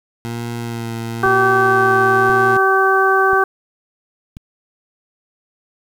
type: tone with vibrato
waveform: 20% pulse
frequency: 116.54 Hz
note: A#2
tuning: in tune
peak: -18 dBFS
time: 0.25-2.57 s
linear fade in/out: 0 ms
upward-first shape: sine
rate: 1 Hz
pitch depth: 23 cents each way
type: harmonic tone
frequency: 384.5 Hz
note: G4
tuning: 33 cents flat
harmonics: 1 / 2 / 3 / 4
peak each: -16 / -18 / -16 / -16 dBFS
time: 1.23-3.44 s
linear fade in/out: 5 ms
type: click train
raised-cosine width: 5 ms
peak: -21 dBFS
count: 4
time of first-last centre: 1.26-4.369 s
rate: 0.965 Hz
effects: 7-bit